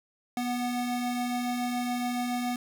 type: tone pair together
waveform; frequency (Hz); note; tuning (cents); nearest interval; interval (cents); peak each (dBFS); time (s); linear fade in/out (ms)
square; 244.3 / 740; B3 / F#5; -19 / 0; octave + perfect fifth; 1919; -30 / -35; 0.37-2.56; 2
effects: none